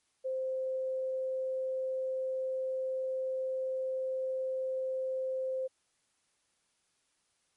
sine tone, 522 Hz, C5, 4 cents flat, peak -31 dBFS, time 0.24-5.68 s, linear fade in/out 20 ms, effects white hiss -75 dBFS RMS until 7.56 s + MP3 48 kbps

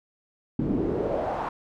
brown noise with band-pass filter sweep, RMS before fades -27 dBFS, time 0.59-1.49 s, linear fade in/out 5 ms, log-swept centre 230 to 1000 Hz, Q 3.1, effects none

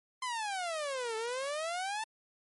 sawtooth exponential two-way sweep, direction down then up, 1045 to 435.7 to 896 Hz, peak -30 dBFS, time 0.22-2.04 s, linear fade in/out 5 ms, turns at 1.16 s, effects MP3 48 kbps

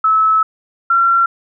sine tone pair in turn, 1300 / 1365.1 Hz, E6 / F6, -24 / -40 cents, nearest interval minor second, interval 84 cents, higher second, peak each -9 dBFS, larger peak neither, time 0.04-0.43 / 0.9-1.26 s, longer first, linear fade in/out 5 ms, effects none

